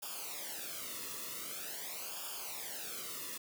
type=noise with flanger; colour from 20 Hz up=white; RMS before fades=-43 dBFS; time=0.02-3.38 s; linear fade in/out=10 ms; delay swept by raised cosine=0.49 to 1.31 ms; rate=0.45 Hz; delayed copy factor=-0.85; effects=none